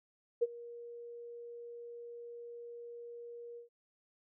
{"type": "tone with ADSR envelope", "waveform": "sine", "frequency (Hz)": 473.4, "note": "A#4", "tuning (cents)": 27, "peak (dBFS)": -24, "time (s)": [0.41, 3.69], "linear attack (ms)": 18, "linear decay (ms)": 33, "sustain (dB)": -21, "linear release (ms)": 120, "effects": []}